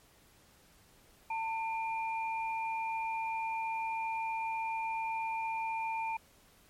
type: tone pair together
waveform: sine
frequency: 896.1 / 2400 Hz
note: A5 / D7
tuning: +31 / +37 cents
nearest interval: octave + perfect fourth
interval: 1706 cents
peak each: -33 / -40 dBFS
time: 1.3-6.17 s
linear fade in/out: 5 ms
effects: pink hiss -63 dBFS RMS until 6.69 s + MP3 64 kbps